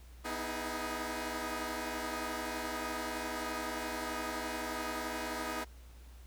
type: chord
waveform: 10% pulse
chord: E major seventh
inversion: second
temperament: equal with one note detuned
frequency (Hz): 246.9 / 311.1 / 322.7 / 415.3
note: B3 / D#4 / E4 / G#4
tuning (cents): 0 / 0 / -37 / 0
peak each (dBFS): -33 / -33 / -34 / -35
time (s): 0.24-5.65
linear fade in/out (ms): 20
effects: added 60 Hz sine -50 dBFS peak until 6.26 s + pink hiss -62 dBFS RMS until 6.26 s